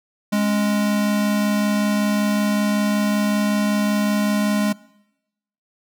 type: tone pair together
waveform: square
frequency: 207.7 / 273 Hz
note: G#3 / C#4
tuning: 0 / -26 cents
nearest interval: perfect fourth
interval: 474 cents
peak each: -18 / -28 dBFS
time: 0.32-4.73 s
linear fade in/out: 10 ms
effects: noise-tail reverb RT60 0.9 s tail -22 dB re dry